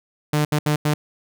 sawtooth tone bursts at uneven times, 149.7 Hz, D3, 33 cents sharp, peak -13 dBFS, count 4, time 0.33-0.45 / 0.52-0.59 / 0.66-0.76 / 0.85-0.94 s, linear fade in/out 5 ms, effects none

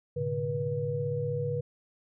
sine tone cluster, 108.7 / 126.6 / 144.1 / 484.3 Hz, A2 / B2 / D3 / B4, -21 / +43 / -33 / -34 cents, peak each -36 / -40 / -33 / -31 dBFS, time 0.16-1.61 s, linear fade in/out 10 ms, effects none

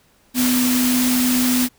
sine tone in noise, 250.5 Hz, B3, 25 cents sharp, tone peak -16 dBFS, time 0.34-1.69 s, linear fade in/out 50 ms, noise white, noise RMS -22 dBFS, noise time 0.34-1.69 s, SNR +3 dB, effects pink hiss -57 dBFS RMS until 1.78 s

